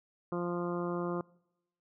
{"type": "harmonic tone", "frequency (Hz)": 174.61, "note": "F3", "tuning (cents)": 0, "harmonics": [1, 2, 3, 4, 5, 6, 7, 8], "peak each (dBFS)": [-36, -35, -40, -45, -49, -43, -44, -52], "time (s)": [0.32, 1.21], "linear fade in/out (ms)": 2, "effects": ["noise-tail reverb RT60 0.9 s tail -25 dB re dry"]}